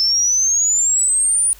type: exponential sweep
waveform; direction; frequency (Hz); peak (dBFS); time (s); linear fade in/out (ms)
sine; up; 5274 to 9610; -13; 0-1.53; 0
effects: added 50 Hz sine -44 dBFS peak until 1.59 s + white hiss -46 dBFS RMS until 1.59 s